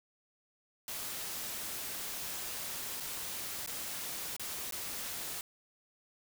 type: noise with dropouts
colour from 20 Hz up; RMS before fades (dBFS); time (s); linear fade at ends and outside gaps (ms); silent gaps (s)
white; -40; 0.88-5.41; 1; 3.001-3.005 / 3.662-3.674 / 4.365-4.396 / 4.71-4.723
effects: none